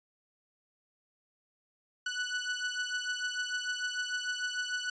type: beating tone pair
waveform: sawtooth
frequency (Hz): 1480 / 1486.7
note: F#6 / F#6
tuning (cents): 0 / +8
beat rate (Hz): 6.7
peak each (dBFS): -31 / -33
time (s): 2.06-4.9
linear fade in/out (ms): 5
effects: resampled to 16000 Hz